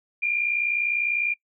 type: tone pair together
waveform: sine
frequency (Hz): 2349 / 2409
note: D7 / D7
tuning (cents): 0 / +43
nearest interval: unison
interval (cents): 43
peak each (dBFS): -29 / -22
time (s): 0.22-1.34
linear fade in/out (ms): 10
effects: noise-tail reverb RT60 0.1 s tail -23 dB re dry